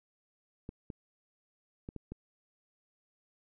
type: clicks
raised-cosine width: 3 ms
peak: -28 dBFS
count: 5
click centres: 0.691 / 0.902 / 1.889 / 1.963 / 2.12 s
effects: none